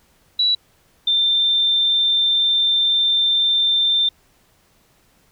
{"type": "tone pair in turn", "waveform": "sine", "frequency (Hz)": [3928, 3578], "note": ["B7", "A7"], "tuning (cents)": [-10, 28], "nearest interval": "major second", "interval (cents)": 162, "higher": "first", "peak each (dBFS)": [-14, -14], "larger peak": "neither", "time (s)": [[0.39, 0.55], [1.07, 4.09]], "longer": "second", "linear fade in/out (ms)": 5, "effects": ["pink hiss -58 dBFS RMS until 5.31 s"]}